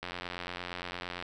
click train, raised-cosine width 0.3 ms, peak -21 dBFS, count 107, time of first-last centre 0.03-1.225 s, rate 88.7 Hz, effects none

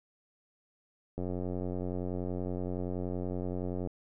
click train, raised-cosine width 2 ms, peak -23 dBFS, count 245, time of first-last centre 1.18-3.873 s, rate 90.6 Hz, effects none

